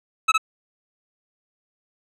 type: tone with echo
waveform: 25% pulse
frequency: 1297 Hz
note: E6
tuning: 28 cents flat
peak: -10 dBFS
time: 0.28-0.32 s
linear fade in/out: 10 ms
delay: 60 ms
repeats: 1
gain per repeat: -2 dB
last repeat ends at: 0.38 s
effects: low-pass 6000 Hz 12 dB/octave